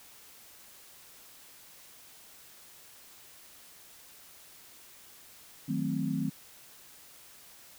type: chord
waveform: sine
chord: D# diminished seventh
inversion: none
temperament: equal with one note detuned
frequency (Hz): 157.19 / 185 / 220 / 261.6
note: D#3 / F#3 / A3 / C4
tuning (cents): +18 / 0 / 0 / 0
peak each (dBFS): -34 / -35 / -35 / -33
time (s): 5.68-6.3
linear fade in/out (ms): 10
effects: white hiss -54 dBFS RMS until 7.78 s